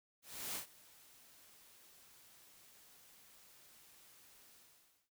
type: noise with ADSR envelope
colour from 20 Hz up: white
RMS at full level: -41 dBFS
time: 0.22-5.1 s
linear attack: 330 ms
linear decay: 110 ms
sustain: -22 dB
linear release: 570 ms
effects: none